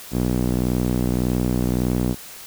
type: tone with band-pass filter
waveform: sawtooth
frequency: 61.74 Hz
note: B1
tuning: in tune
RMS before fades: -21 dBFS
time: 0.11-2.16 s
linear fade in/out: 50 ms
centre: 240 Hz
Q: 1.2
effects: white hiss -39 dBFS RMS until 2.46 s